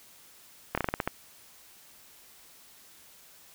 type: slowing click train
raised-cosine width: 0.5 ms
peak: -12 dBFS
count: 8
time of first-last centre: 0.75-1.076 s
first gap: 26 ms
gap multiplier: 1.19
effects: white hiss -55 dBFS RMS until 3.54 s